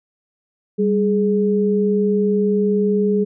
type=tone pair together; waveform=sine; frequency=197.6 / 418.7 Hz; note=G3 / G#4; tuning=+14 / +14 cents; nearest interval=octave + minor second; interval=1300 cents; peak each=-17 dBFS; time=0.78-3.25 s; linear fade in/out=20 ms; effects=none